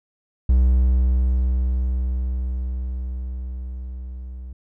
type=tone with level ramp; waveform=triangle; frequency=63 Hz; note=B1; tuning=35 cents sharp; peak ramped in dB=-10 to -30 dBFS; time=0.49-4.53 s; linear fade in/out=5 ms; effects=none